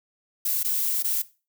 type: noise with dropouts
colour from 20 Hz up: violet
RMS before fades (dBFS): -25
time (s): 0.45-1.22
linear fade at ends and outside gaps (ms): 5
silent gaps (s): 0.631-0.645 / 1.026-1.043
effects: noise-tail reverb RT60 0.3 s tail -17 dB re dry